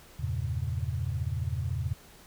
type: chord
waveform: sine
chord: E diminished seventh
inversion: none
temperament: equal with one note detuned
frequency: 82.41 / 98 / 116.54 / 136.76 Hz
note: E2 / G2 / Bb2 / Db3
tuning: 0 / 0 / 0 / -23 cents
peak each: -33 / -35 / -34 / -35 dBFS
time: 0.19-1.94 s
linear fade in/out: 10 ms
effects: pink hiss -54 dBFS RMS until 2.26 s